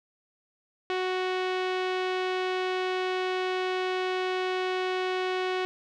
sawtooth tone with low-pass filter, 370 Hz, F#4, in tune, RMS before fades -29 dBFS, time 0.9-5.65 s, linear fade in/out 0 ms, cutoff 3200 Hz, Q 1.4, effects none

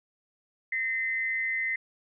sine tone pair together, 1837 / 2059 Hz, A#6 / C7, -26 / -28 cents, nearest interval major second, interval 198 cents, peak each -32 / -28 dBFS, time 0.72-1.76 s, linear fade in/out 5 ms, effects none

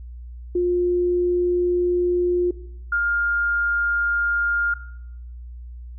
sine tone pair in turn, 354.4 / 1408.6 Hz, F4 / F6, +25 / +14 cents, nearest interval 2 octaves, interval 2389 cents, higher second, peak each -17 / -18 dBFS, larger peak first, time 0.55-2.51 / 2.92-4.74 s, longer first, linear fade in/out 5 ms, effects noise-tail reverb RT60 0.8 s tail -17 dB re dry + added 60 Hz sine -34 dBFS peak until 5.98 s

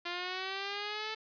5% pulse linear sweep, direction up, 345.4 to 440 Hz, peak -24 dBFS, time 0.05-1.15 s, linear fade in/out 10 ms, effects resampled to 11025 Hz + 10-bit

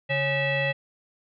sine tone with frequency modulation, 1244.5 Hz, D#6, in tune, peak -22 dBFS, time 0.09-0.73 s, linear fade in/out 20 ms, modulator 693 Hz, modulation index 2.3, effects none

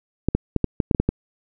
clicks, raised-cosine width 3 ms, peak -5 dBFS, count 9, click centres 0.286 / 0.35 / 0.563 / 0.643 / 0.802 / 0.912 / 0.948 / 1 / 1.09 s, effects none

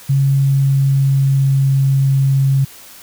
sine tone with pitch glide, 137.3 to 135.88 Hz, C#3 to C#3, -16 to -34 cents, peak -10 dBFS, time 0.09-2.65 s, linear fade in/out 10 ms, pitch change -18 cents, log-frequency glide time 0.32-1.82 s, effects white hiss -39 dBFS RMS until 3.02 s

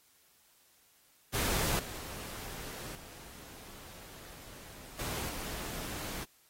pink noise with level steps, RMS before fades -32 / -44 / -51 / -38 / -41 dBFS, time 1.33-6.25 s, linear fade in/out 20 ms, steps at 1.79 / 2.95 / 4.99 / 5.29 s, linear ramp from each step 2 ms, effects white hiss -66 dBFS RMS until 6.49 s + AAC 48 kbps

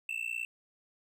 triangle tone with amplitude modulation, 2671 Hz, E7, 22 cents sharp, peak -28 dBFS, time 0.09-0.45 s, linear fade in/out 2 ms, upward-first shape sine, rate 59.2 Hz, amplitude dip 95%, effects none

